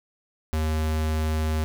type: tone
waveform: square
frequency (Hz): 78.2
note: D#2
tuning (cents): +9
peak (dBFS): -23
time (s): 0.53-1.64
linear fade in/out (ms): 0
effects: 9-bit